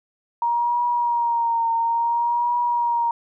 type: tone with vibrato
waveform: sine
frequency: 940 Hz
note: A#5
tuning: 14 cents sharp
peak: -18 dBFS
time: 0.42-3.11 s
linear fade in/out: 2 ms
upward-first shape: triangle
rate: 0.58 Hz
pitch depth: 44 cents each way
effects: none